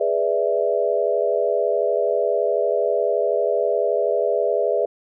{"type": "chord", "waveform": "sine", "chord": "E dominant seventh", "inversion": "first", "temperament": "equal", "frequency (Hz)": [415.3, 493.9, 587.3, 659.3], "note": ["G#4", "B4", "D5", "E5"], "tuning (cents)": [0, 0, 0, 0], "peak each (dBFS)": -23, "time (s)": [0, 4.86], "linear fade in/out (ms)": 10, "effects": []}